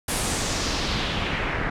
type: noise with low-pass filter sweep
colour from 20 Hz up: pink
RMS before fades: -26 dBFS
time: 0.08-1.7 s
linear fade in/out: 5 ms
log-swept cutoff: 11000 to 1700 Hz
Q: 1.9
effects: none